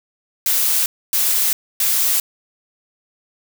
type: noise bursts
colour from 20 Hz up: blue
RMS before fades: -17 dBFS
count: 3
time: 0.46-2.2 s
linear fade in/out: 2 ms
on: 400 ms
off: 270 ms
effects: none